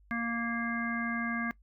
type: harmonic tone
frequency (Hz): 233.1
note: A#3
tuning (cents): 0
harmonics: 1 / 3 / 5 / 7 / 9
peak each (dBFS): -33 / -43 / -39 / -36 / -39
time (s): 0.11-1.51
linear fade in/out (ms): 0
effects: noise-tail reverb RT60 0.1 s tail -20 dB re dry + added 50 Hz sine -58 dBFS peak until 1.62 s